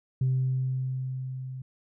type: tone with level ramp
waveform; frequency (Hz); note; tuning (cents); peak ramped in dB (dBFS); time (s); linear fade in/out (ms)
sine; 130; C3; -11; -20 to -35; 0.21-1.62; 5
effects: tanh soft clip ceiling -19 dBFS